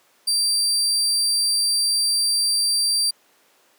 30% pulse tone, 4699 Hz, D8, in tune, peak -15 dBFS, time 0.27-3.11 s, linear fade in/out 10 ms, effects pink hiss -58 dBFS RMS until 3.78 s + high-pass 400 Hz 12 dB/octave

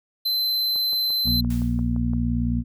square tone, 4069 Hz, C8, 49 cents flat, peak -21 dBFS, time 0.25-1.41 s, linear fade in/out 10 ms
click train, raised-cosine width 1 ms, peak -28 dBFS, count 9, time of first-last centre 0.76-2.135 s, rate 5.82 Hz
harmonic tone, 59.4 Hz, A#1, 33 cents sharp, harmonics 1 / 2 / 3 / 4, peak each -25 / -26 / -31 / -24 dBFS, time 1.24-2.64 s, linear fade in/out 50 ms
white noise with exponential decay, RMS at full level -39 dBFS, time 1.5-2.01 s, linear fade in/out 5 ms, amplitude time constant 110 ms
effects none

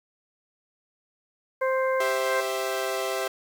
harmonic tone, 524 Hz, C5, 2 cents sharp, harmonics 1 / 2 / 3 / 4, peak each -23 / -29 / -33 / -35 dBFS, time 1.61-2.41 s, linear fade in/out 10 ms
sawtooth chord, C major, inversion second, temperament equal, 392 / 523.3 / 659.3 Hz, G4 / C5 / E5, 0 / 0 / 0 cents, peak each -27 dBFS, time 2-3.28 s, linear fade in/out 5 ms
effects 9-bit

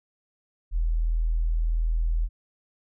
sine tone, 40.77 Hz, E1, 18 cents flat, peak -21 dBFS, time 0.71-2.29 s, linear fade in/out 50 ms, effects none

